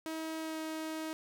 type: tone with pitch glide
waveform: sawtooth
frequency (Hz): 319.5 to 316.4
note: D#4 to D#4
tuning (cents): +46 to +29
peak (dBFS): -33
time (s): 0.06-1.13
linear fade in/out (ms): 0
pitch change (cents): -17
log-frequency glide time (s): 0.4-0.59
effects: none